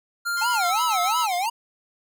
square tone with pitch glide, 1396.9 to 1303.4 Hz, F6 to E6, 0 to -20 cents, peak -24 dBFS, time 0.25-1.27 s, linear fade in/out 20 ms, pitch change -120 cents, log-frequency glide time 0.64-0.72 s
10% pulse tone with tremolo, 1046.5 Hz, C6, in tune, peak -25 dBFS, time 0.37-1.46 s, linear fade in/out 2 ms, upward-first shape sine, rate 7.5 Hz, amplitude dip 75%
square tone with vibrato, 836 Hz, G#5, 11 cents sharp, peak -23 dBFS, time 0.41-1.5 s, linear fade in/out 10 ms, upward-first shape sine, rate 2.9 Hz, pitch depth 300 cents each way
effects none

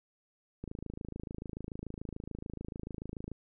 click train, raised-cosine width 3 ms, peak -27 dBFS, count 73, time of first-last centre 0.64-3.317 s, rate 26.9 Hz, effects none

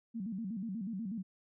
sine tone with vibrato, 207.7 Hz, G#3, in tune, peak -36 dBFS, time 0.14-1.23 s, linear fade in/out 20 ms, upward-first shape square, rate 8.2 Hz, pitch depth 170 cents each way, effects none

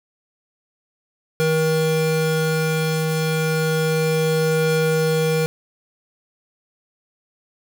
square tone pair together, 158.6 / 476.1 Hz, D#3 / A#4, +33 / +37 cents, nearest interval octave + perfect fifth, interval 1904 cents, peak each -21 dBFS, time 1.4-5.46 s, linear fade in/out 0 ms, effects none

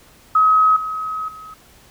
sine tone with level steps, 1273 Hz, D#6, 39 cents sharp, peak -10 / -22 / -34 dBFS, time 0.35-1.54 s, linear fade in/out 5 ms, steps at 0.76 / 1.28 s, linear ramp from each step 5 ms, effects pink hiss -49 dBFS RMS until 1.9 s

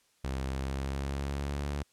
sawtooth tone with pitch glide, 66.4 to 71.58 Hz, C2 to D2, +26 to -44 cents, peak -28 dBFS, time 0.24-1.83 s, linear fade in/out 5 ms, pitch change +130 cents, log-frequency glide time 0.48-1.69 s, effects white hiss -69 dBFS RMS until 1.92 s + low-pass 10000 Hz 12 dB/octave

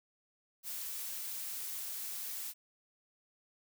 blue noise, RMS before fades -41 dBFS, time 0.63-2.54 s, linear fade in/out 50 ms, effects none

